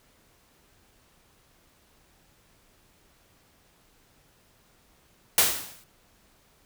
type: noise with exponential decay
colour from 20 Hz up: white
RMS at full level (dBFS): -17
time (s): 5.38-5.84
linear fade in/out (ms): 1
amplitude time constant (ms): 98
effects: pink hiss -62 dBFS RMS until 6.65 s